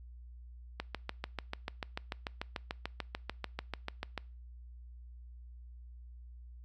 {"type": "click train", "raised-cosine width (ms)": 0.3, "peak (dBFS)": -20, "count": 24, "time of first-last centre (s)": [0.8, 4.177], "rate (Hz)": 6.81, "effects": ["noise-tail reverb RT60 0.4 s tail -24 dB re dry", "added 60 Hz sine -48 dBFS peak until 6.64 s"]}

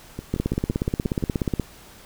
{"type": "two click trains", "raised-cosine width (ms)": 3, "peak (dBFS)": [-17, -9], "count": [7, 22], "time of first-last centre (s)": [[0.19, 1.226], [0.34, 1.597]], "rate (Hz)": [5.79, 16.7], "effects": ["pink hiss -47 dBFS RMS until 2.05 s"]}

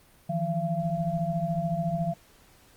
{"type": "tone cluster", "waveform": "sine", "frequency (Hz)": [158.5, 172.4, 681], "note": ["D#3", "F3", "F5"], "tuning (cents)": [32, -22, -44], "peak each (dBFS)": -30, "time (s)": [0.29, 2.14], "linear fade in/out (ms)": 10, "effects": ["pink hiss -58 dBFS RMS until 2.76 s", "Opus 32 kbps"]}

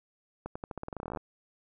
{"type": "accelerating click train", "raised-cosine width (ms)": 1, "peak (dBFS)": -23, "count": 19, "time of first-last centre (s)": [0.46, 1.172], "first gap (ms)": 95, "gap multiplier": 0.88, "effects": []}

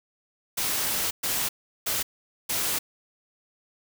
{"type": "noise bursts at uneven times", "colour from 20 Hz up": "white", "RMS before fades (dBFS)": -27, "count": 4, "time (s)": [[0.57, 1.11], [1.23, 1.49], [1.86, 2.03], [2.49, 2.79]], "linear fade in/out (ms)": 10, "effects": []}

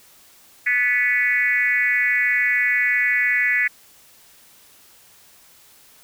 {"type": "tone with frequency modulation", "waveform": "sine", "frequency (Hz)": 1975.5, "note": "B6", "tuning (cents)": 0, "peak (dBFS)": -16, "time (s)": [0.66, 3.68], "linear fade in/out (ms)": 10, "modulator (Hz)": 248, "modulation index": 1.2, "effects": ["white hiss -51 dBFS RMS until 6.03 s"]}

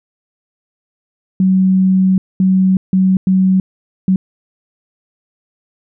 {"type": "tone bursts at uneven times", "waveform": "sine", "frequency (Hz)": 188.2, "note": "F#3", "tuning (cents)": 30, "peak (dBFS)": -8, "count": 5, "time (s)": [[1.4, 2.18], [2.4, 2.77], [2.93, 3.17], [3.27, 3.6], [4.08, 4.16]], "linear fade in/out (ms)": 2, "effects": []}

